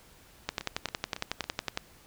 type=two click trains; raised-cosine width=0.2 ms; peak=-12 / -20 dBFS; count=15 / 4; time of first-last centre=0.49-1.774 / 0.61-1.441 s; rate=10.9 / 3.61 Hz; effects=pink hiss -57 dBFS RMS until 2.06 s